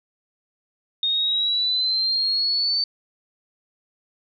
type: exponential sweep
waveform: sine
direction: up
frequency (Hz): 3689 to 4562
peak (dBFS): -19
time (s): 1.03-2.84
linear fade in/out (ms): 2
effects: none